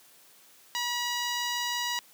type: tone with notch filter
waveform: 10% pulse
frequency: 966 Hz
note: B5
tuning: 39 cents flat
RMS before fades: -31 dBFS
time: 0.75-1.99 s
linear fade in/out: 0 ms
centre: 12000 Hz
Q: 1.7
effects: white hiss -57 dBFS RMS until 2.13 s + high-pass 150 Hz 12 dB/octave